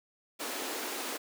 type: high-pass noise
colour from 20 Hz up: pink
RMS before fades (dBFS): -37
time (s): 0.39-1.18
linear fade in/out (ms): 20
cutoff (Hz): 250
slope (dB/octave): 48
effects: none